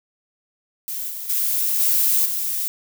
violet noise with level steps, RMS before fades -28 / -31 / -21 / -18 / -24 dBFS, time 0.88-2.68 s, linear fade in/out 0 ms, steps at 1.1 / 1.29 / 1.79 / 2.25 s, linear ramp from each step 10 ms, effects none

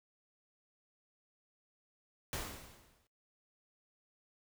pink noise with exponential decay, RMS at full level -37 dBFS, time 2.33-3.07 s, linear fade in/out 1 ms, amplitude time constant 160 ms, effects noise-tail reverb RT60 0.2 s tail -20 dB re dry

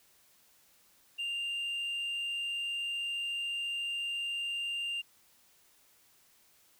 sine tone with frequency modulation, 2794 Hz, F7, in tune, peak -30 dBFS, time 1.18-5.02 s, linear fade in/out 20 ms, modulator 53.5 Hz, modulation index 0.48, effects tanh soft clip ceiling -32 dBFS + white hiss -65 dBFS RMS until 6.79 s

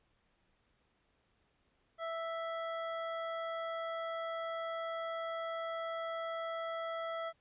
25% pulse tone, 659.3 Hz, E5, in tune, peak -33 dBFS, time 1.98-7.33 s, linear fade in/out 50 ms, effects pink hiss -75 dBFS RMS until 7.4 s + resampled to 8000 Hz

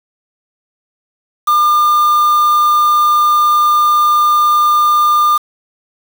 triangle tone with quantisation, 1203 Hz, D6, 41 cents sharp, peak -6 dBFS, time 1.47-5.38 s, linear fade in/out 10 ms, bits 4, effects none

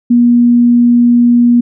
sine tone, 240 Hz, B3, 49 cents flat, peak -4 dBFS, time 0.1-1.61 s, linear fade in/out 10 ms, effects none

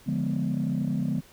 sine chord, D diminished seventh, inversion none, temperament equal with one note detuned, 145.4 / 174.61 / 207.7 / 246.9 Hz, D3 / F3 / Ab3 / Cb4, -17 / 0 / 0 / 0 cents, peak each -29 dBFS, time 0.06-1.21 s, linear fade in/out 20 ms, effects tanh soft clip ceiling -19 dBFS + pink hiss -54 dBFS RMS until 1.32 s

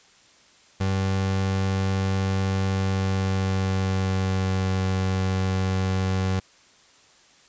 30% pulse tone with pitch glide, 96 to 94.35 Hz, G2 to F#2, -36 to +34 cents, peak -19 dBFS, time 0.8-6.4 s, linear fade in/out 10 ms, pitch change -30 cents, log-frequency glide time 2.72-4.76 s, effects white hiss -55 dBFS RMS until 7.48 s + resampled to 16000 Hz

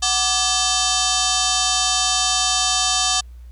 sine tone with frequency modulation, 1174.7 Hz, D6, in tune, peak -16 dBFS, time 0.02-3.21 s, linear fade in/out 10 ms, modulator 960 Hz, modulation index 7, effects added 60 Hz sine -36 dBFS peak until 3.51 s + pink hiss -61 dBFS RMS until 3.51 s

